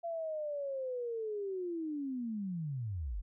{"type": "linear sweep", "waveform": "sine", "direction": "down", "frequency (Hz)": [684, 38.7], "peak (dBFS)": -35, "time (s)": [0.03, 3.22], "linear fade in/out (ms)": 20, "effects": []}